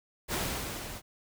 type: noise with level ramp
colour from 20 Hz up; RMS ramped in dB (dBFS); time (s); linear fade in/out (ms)
pink; -30 to -43; 0.28-1.02; 50
effects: none